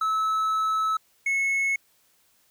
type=tone pair in turn; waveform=triangle; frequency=1300 / 2190 Hz; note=E6 / C#7; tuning=-24 / -22 cents; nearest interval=major sixth; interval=902 cents; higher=second; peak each=-20 dBFS; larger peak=neither; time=0.01-0.97 / 1.26-1.76 s; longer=first; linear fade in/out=5 ms; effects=white hiss -64 dBFS RMS until 2.5 s